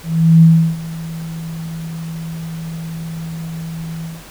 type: tone with ADSR envelope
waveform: sine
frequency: 163.6 Hz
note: E3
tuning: 13 cents flat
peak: -3 dBFS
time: 0.03-4.24 s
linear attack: 390 ms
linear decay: 340 ms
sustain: -20 dB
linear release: 180 ms
effects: pink hiss -38 dBFS RMS until 4.3 s